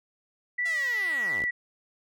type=tone with vibrato; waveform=sine; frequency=1950 Hz; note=B6; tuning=23 cents flat; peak=-25 dBFS; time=0.58-1.51 s; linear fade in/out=10 ms; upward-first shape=square; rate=2.8 Hz; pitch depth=13 cents each way
type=linear sweep; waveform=5% pulse; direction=down; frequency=699 to 34.65 Hz; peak=-28 dBFS; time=0.65-1.45 s; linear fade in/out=10 ms
effects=none